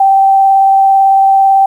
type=tone with vibrato; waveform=sine; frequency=779 Hz; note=G5; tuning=11 cents flat; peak=-4 dBFS; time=0-1.66 s; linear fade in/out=5 ms; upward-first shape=triangle; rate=18 Hz; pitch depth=11 cents each way; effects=7-bit